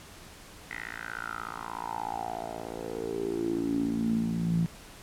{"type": "tone with band-pass filter sweep", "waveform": "10% pulse", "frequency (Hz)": 56.7, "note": "A#1", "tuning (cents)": -47, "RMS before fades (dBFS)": -32, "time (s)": [0.71, 4.66], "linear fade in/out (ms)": 0, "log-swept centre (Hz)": [2000, 160], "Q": 7.3, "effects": ["pink hiss -49 dBFS RMS until 5.02 s", "low-pass 12000 Hz 12 dB/octave"]}